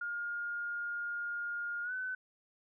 sine tone with pitch glide, 1418 to 1511 Hz, F6 to F#6, +26 to +36 cents, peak -35 dBFS, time 0.01-2.15 s, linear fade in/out 5 ms, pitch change +110 cents, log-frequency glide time 1.83-1.93 s, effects none

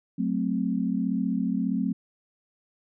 sine chord, F# diminished, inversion none, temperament equal, 185 / 220 / 261.6 Hz, F#3 / A3 / C4, 0 / 0 / 0 cents, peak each -28 dBFS, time 0.18-1.93 s, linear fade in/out 10 ms, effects none

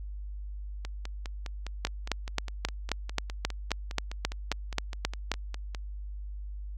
two click trains, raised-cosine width 0.2 ms, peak -9 / -21 dBFS, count 14 / 25, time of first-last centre 1.85-5.317 / 0.85-5.748 s, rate 3.75 / 4.9 Hz, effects added 50 Hz sine -36 dBFS peak until 6.77 s

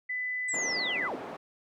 sine tone, 2000 Hz, B6, 21 cents sharp, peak -30 dBFS, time 0.09-1.08 s, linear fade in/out 10 ms
sine linear sweep, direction down, 8120 to 172.6 Hz, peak -32 dBFS, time 0.48-1.16 s, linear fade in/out 10 ms
white band-pass noise, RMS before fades -40 dBFS, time 0.53-1.37 s, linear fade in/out 10 ms, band 240 to 730 Hz, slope 12 dB/octave
effects none

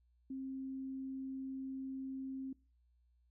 sine tone, 265.8 Hz, C4, 27 cents sharp, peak -40 dBFS, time 0.3-2.53 s, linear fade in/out 5 ms, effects noise-tail reverb RT60 0.3 s tail -22 dB re dry + added 60 Hz sine -69 dBFS peak until 3.3 s

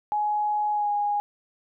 sine tone with pitch glide, 839 to 824.1 Hz, G#5 to G#5, +17 to -14 cents, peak -22 dBFS, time 0.12-1.2 s, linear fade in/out 0 ms, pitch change -31 cents, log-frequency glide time 0.72-0.9 s, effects none

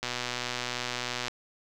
click train, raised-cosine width 0.2 ms, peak -14 dBFS, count 155, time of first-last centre 0.03-1.282 s, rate 123 Hz, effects none

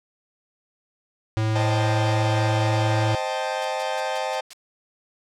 square tone, 109.6 Hz, A2, 6 cents flat, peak -21 dBFS, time 1.37-3.15 s, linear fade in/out 0 ms
40% pulse chord, A half-diminished seventh, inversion first, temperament equal, 523.3 / 622.3 / 784 / 880 Hz, C5 / Eb5 / G5 / A5, 0 / 0 / 0 / 0 cents, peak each -29 dBFS, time 1.55-4.41 s, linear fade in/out 10 ms
blue noise bursts, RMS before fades -33 dBFS, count 6, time 3.62-4.532 s, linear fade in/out 0 ms, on 27 ms, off 150 ms
effects low-pass 6000 Hz 12 dB/octave

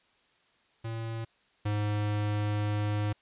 square tone pair in turn, 113.6 / 104.44 Hz, A#2 / G#2, -44 / +10 cents, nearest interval minor second, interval 146 cents, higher first, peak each -34 / -28 dBFS, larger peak second, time 0.84-1.25 / 1.65-3.13 s, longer second, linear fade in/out 10 ms, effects white hiss -67 dBFS RMS until 3.21 s + resampled to 8000 Hz

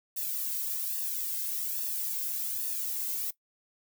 violet noise with flanger, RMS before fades -33 dBFS, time 0.16-3.31 s, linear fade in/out 10 ms, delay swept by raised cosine 1.1 to 1.93 ms, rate 1.2 Hz, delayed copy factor +0.8, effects noise-tail reverb RT60 0.1 s tail -18 dB re dry

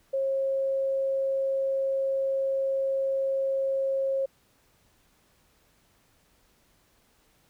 sine tone, 540 Hz, C#5, 45 cents flat, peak -24 dBFS, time 0.13-4.26 s, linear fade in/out 10 ms, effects pink hiss -65 dBFS RMS until 7.49 s

